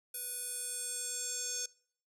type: tone with band-pass filter sweep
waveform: square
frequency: 493.9 Hz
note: B4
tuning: in tune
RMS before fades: -39 dBFS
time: 0.14-1.66 s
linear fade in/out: 5 ms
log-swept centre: 11000 to 6500 Hz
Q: 4.8
effects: noise-tail reverb RT60 0.6 s tail -24 dB re dry

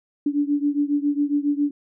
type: beating tone pair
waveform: sine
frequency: 286.9 / 294.2 Hz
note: D4 / D4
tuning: -40 / +3 cents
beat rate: 7.3 Hz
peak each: -21 / -23 dBFS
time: 0.26-1.71 s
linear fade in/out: 5 ms
effects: none

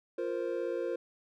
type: chord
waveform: triangle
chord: F suspended fourth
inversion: none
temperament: equal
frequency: 349.2 / 466.2 / 523.3 Hz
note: F4 / Bb4 / C5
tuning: 0 / 0 / 0 cents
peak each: -34 dBFS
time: 0.18-0.96 s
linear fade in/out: 5 ms
effects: none

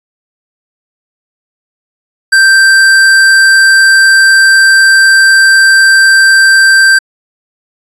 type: tone with tanh clipping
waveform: sine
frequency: 1568 Hz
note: G6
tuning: in tune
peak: -4 dBFS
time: 2.32-6.99 s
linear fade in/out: 10 ms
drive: 18 dB
effects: resampled to 24000 Hz

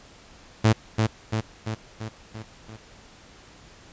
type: tone with echo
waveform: sawtooth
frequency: 110 Hz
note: A2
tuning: in tune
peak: -11 dBFS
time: 0.64-0.73 s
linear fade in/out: 10 ms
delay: 340 ms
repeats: 6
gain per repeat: -4 dB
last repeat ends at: 2.77 s
effects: pink hiss -50 dBFS RMS until 3.92 s + resampled to 16000 Hz

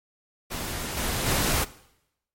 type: noise with level steps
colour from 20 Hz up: pink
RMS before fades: -32 / -28 / -24 dBFS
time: 0.5-1.65 s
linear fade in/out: 20 ms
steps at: 0.97 / 1.26 s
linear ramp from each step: 2 ms
effects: noise-tail reverb RT60 0.8 s tail -18 dB re dry + MP3 64 kbps

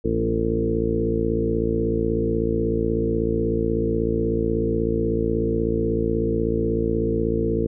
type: harmonic tone with a mistuned harmonic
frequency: 56.3 Hz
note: A1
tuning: 40 cents sharp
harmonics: 1 / 2 / 3 / 4 / 5 / 6 / 7 / 8 / 9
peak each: -28 / -29 / -30 / -28 / -31 / -26 / -35 / -24 / -36 dBFS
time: 0.04-7.67 s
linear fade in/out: 10 ms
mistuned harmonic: 4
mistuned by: +19 cents
effects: none

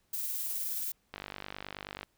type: noise with tremolo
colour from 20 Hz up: violet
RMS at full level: -34 dBFS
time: 0.13-0.92 s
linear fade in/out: 5 ms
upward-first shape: sine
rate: 19 Hz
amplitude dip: 25%
type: click train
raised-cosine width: 0.3 ms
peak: -23 dBFS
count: 45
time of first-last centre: 1.14-2.031 s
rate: 49.4 Hz
effects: pink hiss -73 dBFS RMS until 2.17 s

